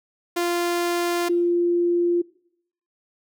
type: tone pair in turn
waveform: sawtooth / sine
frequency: 347.2 / 347.2 Hz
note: F4 / F4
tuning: -10 / -10 cents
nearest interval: unison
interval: 0 cents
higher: neither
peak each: -17 dBFS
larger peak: neither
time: 0.36-1.29 / 1.29-2.22 s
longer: neither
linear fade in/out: 10 ms
effects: noise-tail reverb RT60 0.7 s tail -22 dB re dry